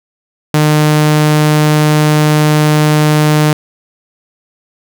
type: tone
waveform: sawtooth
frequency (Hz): 151.8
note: D#3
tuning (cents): -42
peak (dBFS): -3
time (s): 0.54-3.53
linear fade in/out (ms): 2
effects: none

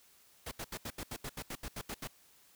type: noise bursts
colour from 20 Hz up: pink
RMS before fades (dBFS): -41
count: 13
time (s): 0.46-2.074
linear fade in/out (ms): 5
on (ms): 54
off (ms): 76
effects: white hiss -64 dBFS RMS until 2.55 s

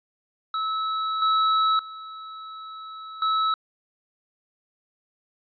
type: tone with level steps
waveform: square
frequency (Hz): 1300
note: E6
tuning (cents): -24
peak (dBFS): -25 / -19 / -37 / -21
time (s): 0.54-3.54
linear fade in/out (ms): 2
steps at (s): 1.22 / 1.79 / 3.22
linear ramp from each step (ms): 2
effects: resampled to 11025 Hz

